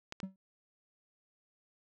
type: clicks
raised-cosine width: 0.2 ms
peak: -23 dBFS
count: 2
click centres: 0.124 / 0.202 s
type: tone with exponential decay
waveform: triangle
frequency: 190.7 Hz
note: G3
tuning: 47 cents flat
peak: -31 dBFS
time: 0.23-0.36 s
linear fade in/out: 2 ms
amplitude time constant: 28 ms
effects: none